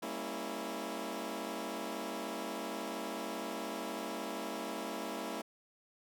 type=chord; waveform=15% pulse; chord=G diminished seventh; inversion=none; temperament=equal with one note detuned; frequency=200.2 / 233.1 / 277.2 / 329.6 Hz; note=G3 / Bb3 / Db4 / Fb4; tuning=+37 / 0 / 0 / 0 cents; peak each=-39 / -37 / -38 / -36 dBFS; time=0.02-5.42 s; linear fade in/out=10 ms; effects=none